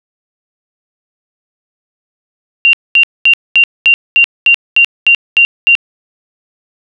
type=tone bursts; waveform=sine; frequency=2769 Hz; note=F7; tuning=15 cents flat; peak=-3 dBFS; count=11; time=2.65-5.752 s; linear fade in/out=0 ms; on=82 ms; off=220 ms; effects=none